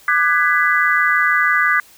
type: chord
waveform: sine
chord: G# half-diminished seventh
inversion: second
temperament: just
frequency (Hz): 1196.1 / 1495.1 / 1661.2 / 1993.5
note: D6 / F#6 / G#6 / B6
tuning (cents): +31 / +18 / 0 / +16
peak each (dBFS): -18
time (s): 0.08-1.8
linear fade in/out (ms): 2
effects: white hiss -47 dBFS RMS until 1.97 s